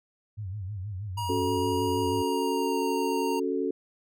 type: tone with vibrato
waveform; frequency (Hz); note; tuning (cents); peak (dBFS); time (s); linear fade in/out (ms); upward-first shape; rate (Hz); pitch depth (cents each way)
sine; 98.7; G2; +12; -32; 0.37-2.23; 20; sine; 6.3; 150
type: tone with pitch glide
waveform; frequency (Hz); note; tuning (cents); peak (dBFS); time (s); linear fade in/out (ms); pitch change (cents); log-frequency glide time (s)
square; 953 to 926.9; A#5 to A#5; +38 to -10; -31; 1.17-3.4; 10; -48; 1.97-2.81
type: chord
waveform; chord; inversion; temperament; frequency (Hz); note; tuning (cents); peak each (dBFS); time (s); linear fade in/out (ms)
sine; F# minor; second; equal; 277.2 / 370 / 440; C#4 / F#4 / A4; 0 / 0 / 0; -30; 1.29-3.71; 5
effects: none